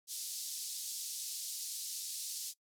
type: band-pass noise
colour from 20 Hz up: pink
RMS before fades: -42 dBFS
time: 0.07-2.54 s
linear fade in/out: 50 ms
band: 4400 to 13000 Hz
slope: 24 dB/octave
effects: noise-tail reverb RT60 0.1 s tail -20 dB re dry